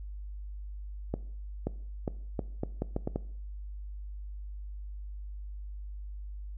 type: accelerating click train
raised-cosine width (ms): 2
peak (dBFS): -17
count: 9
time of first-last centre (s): 1.14-3.16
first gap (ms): 530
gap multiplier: 0.77
effects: noise-tail reverb RT60 0.6 s tail -19 dB re dry + added 50 Hz sine -38 dBFS peak until 6.57 s